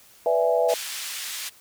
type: chord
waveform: sine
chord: E dominant seventh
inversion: second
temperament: equal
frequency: 493.9 / 587.3 / 659.3 / 830.6 Hz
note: B4 / D5 / E5 / G#5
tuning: 0 / 0 / 0 / 0 cents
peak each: -22 / -26 / -22 / -28 dBFS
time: 0.26-0.74 s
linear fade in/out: 2 ms
type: band-pass noise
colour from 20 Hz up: pink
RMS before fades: -33 dBFS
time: 0.68-1.5 s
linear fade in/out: 20 ms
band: 2400 to 14000 Hz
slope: 12 dB/octave
effects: white hiss -53 dBFS RMS until 1.6 s